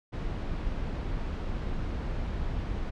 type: noise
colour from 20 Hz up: brown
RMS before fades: -32 dBFS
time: 0.12-2.91 s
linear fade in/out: 20 ms
effects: low-pass 4000 Hz 12 dB/octave